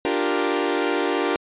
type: chord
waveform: sawtooth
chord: G minor seventh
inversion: second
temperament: equal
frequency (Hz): 293.7 / 349.2 / 392 / 466.2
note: D4 / F4 / G4 / Bb4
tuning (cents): 0 / 0 / 0 / 0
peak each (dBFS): -22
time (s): 0.05-1.36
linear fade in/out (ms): 0
effects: resampled to 8000 Hz